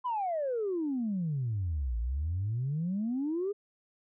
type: exponential two-way sweep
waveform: sine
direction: down then up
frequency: 1034 to 55 to 419.5 Hz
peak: -28 dBFS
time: 0.04-3.53 s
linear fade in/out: 20 ms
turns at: 1.98 s
effects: tanh soft clip ceiling -25 dBFS